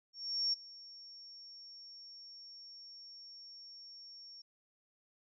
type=tone with ADSR envelope; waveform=sine; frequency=5500 Hz; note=F8; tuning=27 cents flat; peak=-29 dBFS; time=0.13-4.42 s; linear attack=400 ms; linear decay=15 ms; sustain=-21 dB; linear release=7 ms; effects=none